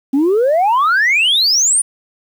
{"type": "exponential sweep", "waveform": "sine", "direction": "up", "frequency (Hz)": [261.6, 9710], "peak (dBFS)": -8, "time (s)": [0.13, 1.82], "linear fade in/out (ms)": 10, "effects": ["tanh soft clip ceiling -8 dBFS", "7-bit"]}